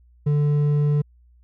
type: tone with hard clipping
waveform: sine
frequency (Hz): 146.83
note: D3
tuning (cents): 0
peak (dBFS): -18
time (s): 0.26-1.02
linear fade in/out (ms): 10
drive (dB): 5
effects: added 60 Hz sine -51 dBFS peak until 1.43 s